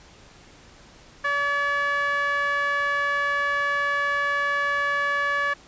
sawtooth tone with band-pass filter, 571 Hz, D5, 49 cents flat, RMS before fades -24 dBFS, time 1.24-5.54 s, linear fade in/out 10 ms, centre 1500 Hz, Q 9.2, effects pink hiss -50 dBFS RMS until 5.67 s + resampled to 16000 Hz

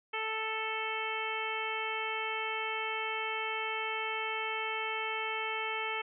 harmonic tone with a mistuned harmonic, 440 Hz, A4, in tune, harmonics 1 / 2 / 3 / 4 / 5 / 6 / 7, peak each -41 / -39 / -40 / -44 / -38 / -40 / -43 dBFS, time 0.13-6.02 s, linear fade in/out 10 ms, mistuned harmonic 7, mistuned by +15 cents, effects none

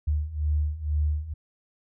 sine beating tone pair, 73.9 / 76 Hz, D2 / D#2, +11 / -40 cents, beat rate 2.1 Hz, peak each -28 / -25 dBFS, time 0.07-1.34 s, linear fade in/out 10 ms, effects none

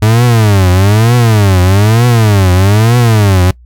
40% pulse tone with vibrato, 104.9 Hz, G#2, 18 cents sharp, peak -4 dBFS, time 0.02-3.51 s, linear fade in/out 5 ms, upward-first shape triangle, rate 1.1 Hz, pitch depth 290 cents each way, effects noise-tail reverb RT60 0.1 s tail -23 dB re dry + added 60 Hz sine -35 dBFS peak until 3.65 s

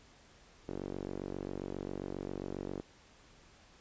sawtooth tone with band-pass filter, 47.44 Hz, F#1, 44 cents sharp, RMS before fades -41 dBFS, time 0.68-2.81 s, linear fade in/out 0 ms, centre 370 Hz, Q 1.8, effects pink hiss -61 dBFS RMS until 3.8 s + resampled to 16000 Hz

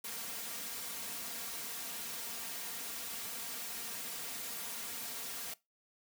white noise with comb filter, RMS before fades -42 dBFS, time 0.04-5.54 s, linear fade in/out 5 ms, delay 4.3 ms, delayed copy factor +0.7, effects noise-tail reverb RT60 0.2 s tail -20 dB re dry + high-pass 80 Hz 12 dB/octave

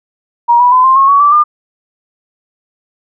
sine tone with pitch steps, 948 / 980.9 / 1014.9 / 1050.1 / 1086.5 / 1124.1 / 1163.1 / 1203.4 Hz, A#5 / B5 / B5 / C6 / C#6 / C#6 / D6 / D6, +29 / -12 / +47 / +6 / -35 / +24 / -17 / +42 cents, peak -4 dBFS, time 0.48-1.44 s, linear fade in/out 20 ms, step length 120 ms, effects none

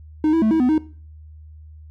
triangle tone with pitch steps, 308.6 / 327.2 / 218.4 / 321.8 / 250.6 / 311.8 Hz, D#4 / E4 / A3 / E4 / B3 / D#4, -14 / -13 / -13 / -42 / +25 / +4 cents, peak -12 dBFS, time 0.24-0.78 s, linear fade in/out 2 ms, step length 90 ms, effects noise-tail reverb RT60 0.4 s tail -18 dB re dry + added 77 Hz sine -39 dBFS peak until 1.9 s

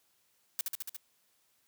blue noise with echo, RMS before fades -32 dBFS, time 0.59-0.61 s, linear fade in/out 0 ms, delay 71 ms, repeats 5, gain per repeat -2 dB, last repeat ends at 0.965 s, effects white hiss -72 dBFS RMS until 1.67 s + high-pass 60 Hz 12 dB/octave

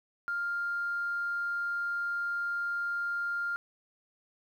sine tone, 1400 Hz, F6, 4 cents sharp, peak -29 dBFS, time 0.28-3.56 s, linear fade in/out 0 ms, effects tanh soft clip ceiling -25 dBFS + 10-bit

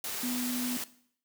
sine tone in noise, 247.3 Hz, B3, 3 cents sharp, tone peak -31 dBFS, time 0.23-0.77 s, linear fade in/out 2 ms, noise white, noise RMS -36 dBFS, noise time 0.04-0.84 s, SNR +2 dB, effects noise-tail reverb RT60 0.6 s tail -17 dB re dry + high-pass 150 Hz 12 dB/octave

